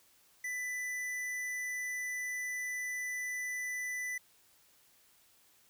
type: tone with tanh clipping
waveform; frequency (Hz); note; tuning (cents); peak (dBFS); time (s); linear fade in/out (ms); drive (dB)
sine; 1991; B6; +14; -37; 0.44-4.18; 5; 16
effects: white hiss -66 dBFS RMS until 5.69 s